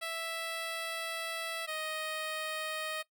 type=tone pair in turn; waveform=10% pulse; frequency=659.3 / 624.3 Hz; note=E5 / D#5; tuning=0 / +6 cents; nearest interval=minor second; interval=94 cents; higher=first; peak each=-27 dBFS; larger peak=neither; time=0.01-1.67 / 1.67-3.03 s; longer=first; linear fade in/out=20 ms; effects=noise-tail reverb RT60 0.1 s tail -18 dB re dry